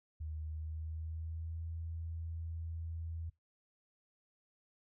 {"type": "tone with pitch glide", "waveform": "sine", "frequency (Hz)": [77.78, 82.17], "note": ["D#2", "E2"], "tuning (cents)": [0, -5], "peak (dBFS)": -39, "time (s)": [0.2, 3.3], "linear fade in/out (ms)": 10, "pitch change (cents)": 95, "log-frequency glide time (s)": [0.45, 1.64], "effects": ["noise-tail reverb RT60 0.2 s tail -22 dB re dry"]}